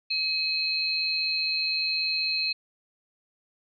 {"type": "tone cluster", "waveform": "sine", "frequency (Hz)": [2544, 4088, 4249], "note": ["D#7", "C8", "C8"], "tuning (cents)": [38, -41, 26], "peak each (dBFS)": [-29, -30, -28], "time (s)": [0.1, 2.53], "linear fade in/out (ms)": 10, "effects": []}